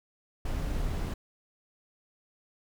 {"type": "noise", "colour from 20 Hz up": "brown", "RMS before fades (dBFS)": -31, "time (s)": [0.45, 1.14], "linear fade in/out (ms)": 5, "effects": []}